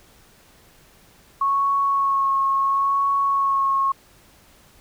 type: tone with vibrato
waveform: sine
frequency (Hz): 1100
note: C#6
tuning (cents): -14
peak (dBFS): -17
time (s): 1.41-3.92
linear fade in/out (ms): 5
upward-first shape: sine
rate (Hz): 0.73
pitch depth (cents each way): 17
effects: pink hiss -53 dBFS RMS until 4.8 s